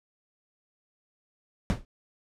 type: noise with exponential decay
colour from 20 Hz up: brown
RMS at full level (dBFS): -18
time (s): 1.7-1.85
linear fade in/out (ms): 0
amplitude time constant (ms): 31
effects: low-pass 9000 Hz 12 dB/octave